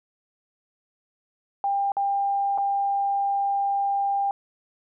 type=tone with dropouts; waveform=sine; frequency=797 Hz; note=G5; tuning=28 cents sharp; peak=-21 dBFS; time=1.64-4.31 s; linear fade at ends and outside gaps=1 ms; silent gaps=1.919-1.968 / 2.577-2.583 s; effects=none